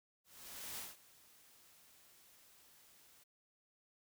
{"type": "noise with ADSR envelope", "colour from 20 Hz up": "white", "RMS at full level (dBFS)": -45, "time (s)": [0.24, 3.24], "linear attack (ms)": 540, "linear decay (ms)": 180, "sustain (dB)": -20, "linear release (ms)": 11, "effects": []}